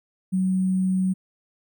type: tone with sample-and-hold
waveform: sine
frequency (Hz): 186.8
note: F#3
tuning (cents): +17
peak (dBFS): -19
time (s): 0.32-1.14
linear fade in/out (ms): 20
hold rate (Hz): 8820
effects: none